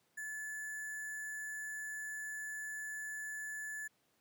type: tone with sample-and-hold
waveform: sine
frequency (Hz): 1727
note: A6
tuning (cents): -33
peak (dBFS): -40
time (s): 0.17-3.88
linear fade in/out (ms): 10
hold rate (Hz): 8820
effects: pink hiss -75 dBFS RMS until 4.2 s + high-pass 150 Hz 12 dB/octave